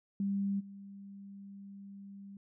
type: tone with level steps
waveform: sine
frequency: 198.3 Hz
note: G3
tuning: 20 cents sharp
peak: -30 / -46 dBFS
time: 0.2-2.37 s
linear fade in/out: 2 ms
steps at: 0.59 s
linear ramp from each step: 20 ms
effects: none